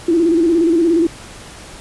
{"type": "tone with vibrato", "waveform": "sine", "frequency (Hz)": 333.8, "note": "E4", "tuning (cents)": 22, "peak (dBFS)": -10, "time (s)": [0.08, 1.07], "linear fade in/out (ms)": 5, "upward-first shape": "square", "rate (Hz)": 17, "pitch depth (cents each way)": 64, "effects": ["pink hiss -36 dBFS RMS until 1.8 s", "resampled to 24000 Hz"]}